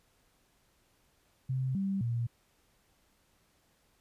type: tone with pitch steps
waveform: sine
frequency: 130.6 / 194.9 / 117.8 Hz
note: C3 / G3 / A#2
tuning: -3 / -10 / +19 cents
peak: -29 dBFS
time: 1.49-2.27 s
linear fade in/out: 10 ms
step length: 260 ms
effects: pink hiss -70 dBFS RMS until 4 s + resampled to 32000 Hz